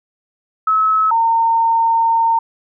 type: tone pair in turn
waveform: sine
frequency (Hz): 1292 / 913.6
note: E6 / A#5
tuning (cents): -35 / -35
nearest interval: tritone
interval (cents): 600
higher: first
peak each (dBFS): -11 / -11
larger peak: neither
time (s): 0.67-1.11 / 1.11-2.39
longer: second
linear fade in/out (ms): 5
effects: none